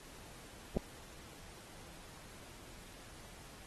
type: clicks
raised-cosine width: 2 ms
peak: -24 / -19 dBFS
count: 2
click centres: 0.766 / 0.771 s
effects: pink hiss -55 dBFS RMS until 3.66 s + AAC 32 kbps